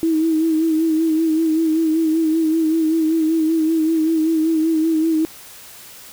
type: tone with vibrato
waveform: sine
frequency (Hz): 320.3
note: E4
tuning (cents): -50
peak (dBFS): -14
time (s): 0.03-5.25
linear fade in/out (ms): 0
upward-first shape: sine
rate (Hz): 5.2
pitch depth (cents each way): 46
effects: white hiss -40 dBFS RMS until 6.12 s